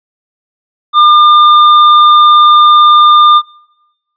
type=tone with tanh clipping; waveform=sine; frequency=1203 Hz; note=D6; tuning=41 cents sharp; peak=-4 dBFS; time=0.93-3.42 s; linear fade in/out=50 ms; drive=15 dB; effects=noise-tail reverb RT60 1.0 s tail -24 dB re dry + resampled to 11025 Hz